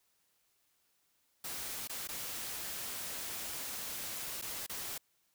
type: noise with dropouts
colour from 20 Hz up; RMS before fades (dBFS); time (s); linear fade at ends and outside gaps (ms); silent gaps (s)
white; -41; 1.44-4.98; 5; 1.875-1.895 / 2.074-2.087 / 4.415-4.422 / 4.665-4.695
effects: white hiss -75 dBFS RMS until 5.34 s